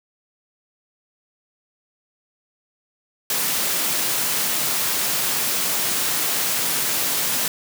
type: high-pass noise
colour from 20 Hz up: white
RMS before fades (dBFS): -22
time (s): 3.3-7.48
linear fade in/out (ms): 2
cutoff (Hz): 110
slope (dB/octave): 96
effects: none